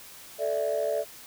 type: chord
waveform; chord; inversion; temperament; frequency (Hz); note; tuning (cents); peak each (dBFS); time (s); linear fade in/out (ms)
sine; A suspended fourth; none; just; 440 / 586.7 / 660; A4 / D5 / E5; 0 / -2 / +2; -30 / -27 / -29; 0.38-1.05; 50
effects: tanh soft clip ceiling -19 dBFS + white hiss -47 dBFS RMS until 1.26 s